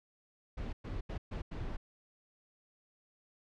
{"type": "noise bursts at uneven times", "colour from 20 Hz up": "brown", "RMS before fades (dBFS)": -39, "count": 5, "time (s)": [[0.57, 0.73], [0.84, 1.01], [1.09, 1.18], [1.31, 1.42], [1.51, 1.77]], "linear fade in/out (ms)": 10, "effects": ["low-pass 4000 Hz 12 dB/octave"]}